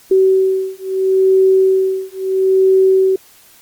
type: beating tone pair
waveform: sine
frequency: 380 / 380.75 Hz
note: F#4 / F#4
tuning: +46 / +50 cents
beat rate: 0.75 Hz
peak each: -13 dBFS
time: 0.11-3.16 s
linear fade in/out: 5 ms
effects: white hiss -46 dBFS RMS until 3.61 s + Opus 48 kbps